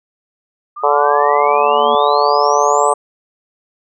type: exponential sweep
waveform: sine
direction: up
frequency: 1171 to 8370 Hz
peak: -25 dBFS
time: 0.76-2.94 s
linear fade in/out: 10 ms
type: harmonic tone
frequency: 145.3 Hz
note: D3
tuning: 18 cents flat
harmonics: 3 / 4 / 5 / 6 / 7 / 8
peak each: -17 / -17 / -17 / -17 / -17 / -17 dBFS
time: 0.83-2.94 s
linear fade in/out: 10 ms
type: tone with exponential growth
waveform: sine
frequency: 233.1 Hz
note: A#3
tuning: in tune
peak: -24 dBFS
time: 1.03-1.95 s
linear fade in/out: 0 ms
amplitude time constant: 200 ms
effects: none